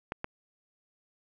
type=clicks; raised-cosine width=0.5 ms; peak=-18 dBFS; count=2; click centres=0.121 / 0.244 s; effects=none